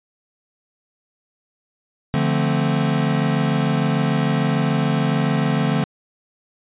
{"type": "chord", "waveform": "square", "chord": "D minor seventh", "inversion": "none", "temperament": "equal with one note detuned", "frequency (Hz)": [146.83, 173.61, 220, 261.6], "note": ["D3", "F3", "A3", "C4"], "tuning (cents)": [0, -10, 0, 0], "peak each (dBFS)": [-21, -24, -24, -26], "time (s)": [2.14, 5.84], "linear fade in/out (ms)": 0, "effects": ["resampled to 8000 Hz"]}